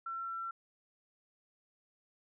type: tone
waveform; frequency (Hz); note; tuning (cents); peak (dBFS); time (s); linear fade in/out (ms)
sine; 1351; E6; +42; -37; 0.06-0.51; 5
effects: none